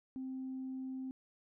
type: tone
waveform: sine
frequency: 261.6 Hz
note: C4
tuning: in tune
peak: -38 dBFS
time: 0.16-1.11 s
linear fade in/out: 0 ms
effects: tanh soft clip ceiling -35 dBFS